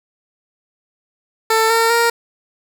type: tone with pitch steps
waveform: 15% pulse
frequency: 445.2 / 455.9 / 466.8 Hz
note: A4 / A#4 / A#4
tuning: +20 / -39 / +2 cents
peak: -6 dBFS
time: 1.5-2.1 s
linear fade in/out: 5 ms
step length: 200 ms
effects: none